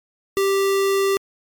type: tone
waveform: square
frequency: 392 Hz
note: G4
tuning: in tune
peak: -17 dBFS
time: 0.37-1.17 s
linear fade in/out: 0 ms
effects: MP3 96 kbps